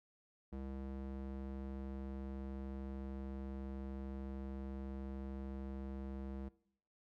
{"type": "tone with band-pass filter", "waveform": "square", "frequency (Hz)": 66.8, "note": "C2", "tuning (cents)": 36, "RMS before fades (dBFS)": -45, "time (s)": [0.52, 6.49], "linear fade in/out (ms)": 10, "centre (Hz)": 250, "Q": 0.69, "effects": ["noise-tail reverb RT60 0.7 s tail -21 dB re dry"]}